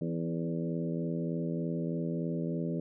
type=harmonic tone with a mistuned harmonic; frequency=83.3 Hz; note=E2; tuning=19 cents sharp; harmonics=2 / 3 / 4 / 5 / 6 / 7; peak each=-33 / -37 / -39 / -41 / -43 / -44 dBFS; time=0.01-2.8 s; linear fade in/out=5 ms; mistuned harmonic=4; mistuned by=-28 cents; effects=none